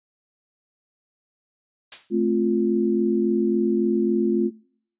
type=noise with exponential decay; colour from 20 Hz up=blue; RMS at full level=-26 dBFS; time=1.92-2.14 s; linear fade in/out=2 ms; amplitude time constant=46 ms
type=chord; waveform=sine; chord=F major; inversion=first; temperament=just; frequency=218.3 / 261.9 / 349.2 Hz; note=A3 / C4 / F4; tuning=-13 / +2 / 0 cents; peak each=-22 / -26 / -21 dBFS; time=2.1-4.51 s; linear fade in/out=50 ms
effects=noise-tail reverb RT60 0.6 s tail -24 dB re dry + resampled to 8000 Hz